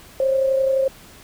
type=tone pair together; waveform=sine; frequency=532.4 / 564 Hz; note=C5 / C#5; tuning=+30 / +30 cents; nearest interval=minor second; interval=100 cents; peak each=-16 / -27 dBFS; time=0.2-0.88 s; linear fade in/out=2 ms; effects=pink hiss -45 dBFS RMS until 1.23 s